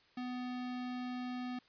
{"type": "tone", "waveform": "square", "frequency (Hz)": 249.3, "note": "B3", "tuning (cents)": 16, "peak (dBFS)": -39, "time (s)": [0.17, 1.59], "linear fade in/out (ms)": 5, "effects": ["white hiss -67 dBFS RMS until 1.68 s", "resampled to 11025 Hz"]}